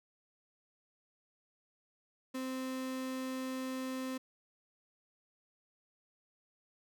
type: tone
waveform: 35% pulse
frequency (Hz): 260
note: C4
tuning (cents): -11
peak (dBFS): -35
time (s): 2.34-4.18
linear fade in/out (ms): 10
effects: none